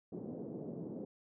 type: band-pass noise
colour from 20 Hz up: pink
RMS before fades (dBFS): -44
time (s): 0.12-1.05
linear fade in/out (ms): 5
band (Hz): 170 to 480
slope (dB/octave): 24
effects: none